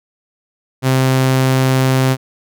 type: tone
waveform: sawtooth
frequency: 131.1 Hz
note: C3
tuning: 4 cents sharp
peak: -7 dBFS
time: 0.82-2.17 s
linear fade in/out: 50 ms
effects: none